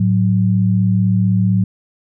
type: tone pair together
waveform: sine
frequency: 109.1 / 184.85 Hz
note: A2 / F#3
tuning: -14 / -1 cents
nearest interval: major sixth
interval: 913 cents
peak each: -14 dBFS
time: 0-1.64 s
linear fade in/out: 5 ms
effects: none